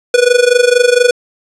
square tone with amplitude modulation, 490 Hz, B4, 14 cents flat, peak -4 dBFS, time 0.14-1.11 s, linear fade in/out 2 ms, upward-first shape sine, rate 24.3 Hz, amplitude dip 85%, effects resampled to 22050 Hz + 7-bit

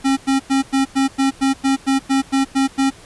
square tone bursts, 270 Hz, C#4, 45 cents flat, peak -14 dBFS, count 13, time 0.04-2.906 s, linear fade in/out 20 ms, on 130 ms, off 98 ms, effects pink hiss -43 dBFS RMS until 3.05 s + resampled to 24000 Hz

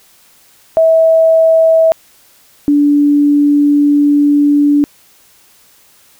sine tone pair in turn, 649 / 290 Hz, E5 / D4, -27 / -22 cents, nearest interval octave + major second, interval 1395 cents, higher first, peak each -5 / -6 dBFS, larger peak first, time 0.77-1.92 / 2.68-4.84 s, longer second, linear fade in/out 0 ms, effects white hiss -47 dBFS RMS until 6.19 s

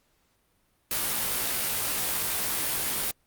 white noise with comb filter, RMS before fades -28 dBFS, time 0.91-3.11 s, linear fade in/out 2 ms, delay 17 ms, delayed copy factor -0.7, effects pink hiss -69 dBFS RMS until 3.26 s + Opus 48 kbps

